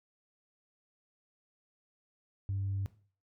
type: tone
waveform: sine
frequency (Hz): 98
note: G2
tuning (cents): 0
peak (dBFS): -30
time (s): 2.49-2.86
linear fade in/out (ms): 0
effects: noise-tail reverb RT60 0.4 s tail -17 dB re dry + tanh soft clip ceiling -28 dBFS